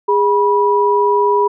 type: tone pair together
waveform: sine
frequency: 410 / 975.1 Hz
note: G#4 / B5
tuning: -22 / -22 cents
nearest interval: octave + minor third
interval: 1500 cents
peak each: -13 dBFS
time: 0.08-1.48 s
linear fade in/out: 10 ms
effects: none